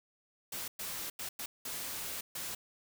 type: noise bursts at uneven times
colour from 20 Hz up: white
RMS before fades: -40 dBFS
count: 6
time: 0.52-0.68 / 0.79-1.1 / 1.19-1.29 / 1.39-1.46 / 1.65-2.21 / 2.35-2.55 s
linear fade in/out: 5 ms
effects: none